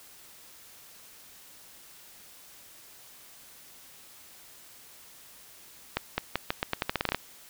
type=accelerating click train; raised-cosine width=0.3 ms; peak=-10 dBFS; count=14; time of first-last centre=5.97-7.146 s; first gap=210 ms; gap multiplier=0.84; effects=white hiss -52 dBFS RMS until 7.49 s